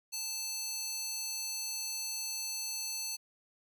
square tone with high-pass filter, 879 Hz, A5, 2 cents flat, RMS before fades -38 dBFS, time 0.12-3.17 s, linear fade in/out 20 ms, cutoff 5200 Hz, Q 1.6, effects none

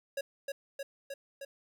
square tone with echo, 553 Hz, C#5, 4 cents flat, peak -33 dBFS, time 0.17-0.21 s, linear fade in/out 5 ms, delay 310 ms, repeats 4, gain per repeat -2 dB, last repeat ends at 1.45 s, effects none

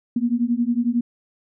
sine beating tone pair, 233.1 / 244.1 Hz, A#3 / B3, 0 / -20 cents, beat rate 11 Hz, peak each -21 dBFS, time 0.16-1.01 s, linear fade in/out 5 ms, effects none

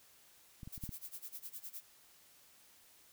clicks, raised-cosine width 5 ms, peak -35 / -35 / -38 / -31 / -31 dBFS, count 5, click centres 0.632 / 0.675 / 0.778 / 0.838 / 0.892 s
violet noise with tremolo, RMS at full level -45 dBFS, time 0.72-1.83 s, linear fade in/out 10 ms, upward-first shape sine, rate 9.8 Hz, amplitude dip 100%
effects white hiss -64 dBFS RMS until 3.12 s

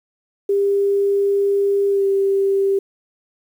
sine tone with pitch glide, 399.4 to 392.5 Hz, G4 to G4, +32 to +2 cents, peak -14 dBFS, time 0.49-2.79 s, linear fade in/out 5 ms, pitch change -30 cents, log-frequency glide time 1.89-2.06 s, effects 8-bit

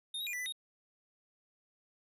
square tone with pitch steps, 3672 / 3816 / 2425 / 1975 / 1997 / 3727 Hz, A#7 / A#7 / D#7 / B6 / B6 / A#7, -27 / +40 / -45 / 0 / +19 / -1 cents, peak -37 dBFS, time 0.14-0.524 s, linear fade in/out 5 ms, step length 64 ms, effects none

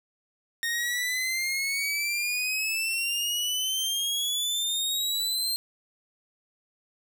sawtooth exponential sweep, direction up, 1846 to 4186 Hz, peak -23 dBFS, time 0.63-5.56 s, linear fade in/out 0 ms, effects none

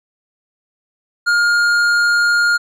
sine tone with tanh clipping, 1416 Hz, F6, 23 cents sharp, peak -13 dBFS, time 1.26-2.58 s, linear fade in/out 20 ms, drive 11 dB, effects none

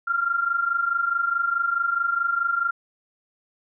sine tone pair together, 1367 / 1391.7 Hz, F6 / F6, -37 / -6 cents, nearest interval unison, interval 31 cents, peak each -26 / -22 dBFS, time 0.07-2.71 s, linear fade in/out 10 ms, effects none

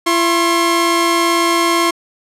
sawtooth tone pair together, 338 / 1072 Hz, E4 / C6, +43 / +42 cents, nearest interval octave + minor sixth, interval 1999 cents, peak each -11 dBFS, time 0.06-1.91 s, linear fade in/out 10 ms, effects low-pass 12000 Hz 12 dB/octave

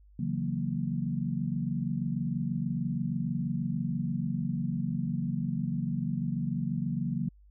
sine chord, F# dominant seventh, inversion second, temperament equal, 138.59 / 164.81 / 185 / 233.1 Hz, C#3 / E3 / F#3 / A#3, 0 / 0 / 0 / 0 cents, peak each -34 dBFS, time 0.19-7.29 s, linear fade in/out 5 ms, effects added 50 Hz sine -54 dBFS peak until 7.5 s

